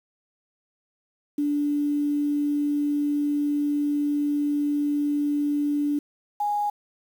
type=tone pair in turn; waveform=sine; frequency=291.4 / 827.1 Hz; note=D4 / G#5; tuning=-13 / -7 cents; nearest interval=octave + tritone; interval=1806 cents; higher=second; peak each=-21 / -22 dBFS; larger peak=first; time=1.38-5.99 / 6.4-6.7 s; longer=first; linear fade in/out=5 ms; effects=8-bit